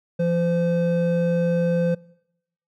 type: tone pair together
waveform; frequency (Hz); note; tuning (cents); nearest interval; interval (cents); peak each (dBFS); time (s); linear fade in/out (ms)
triangle; 171.3 / 513.8; F3 / C5; -33 / -32; octave + perfect fifth; 1901; -19; 0.19-1.95; 10
effects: noise-tail reverb RT60 0.8 s tail -24 dB re dry